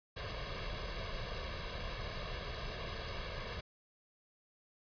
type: noise with comb filter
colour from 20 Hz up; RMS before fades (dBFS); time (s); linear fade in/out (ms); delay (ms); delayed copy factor
pink; -41; 0.16-3.61; 10; 1.8; +0.7
effects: resampled to 11025 Hz